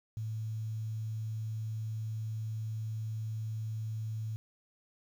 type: tone with quantisation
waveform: sine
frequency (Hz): 110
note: A2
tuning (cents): 0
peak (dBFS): -34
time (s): 0.17-4.36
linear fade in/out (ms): 0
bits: 10
effects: none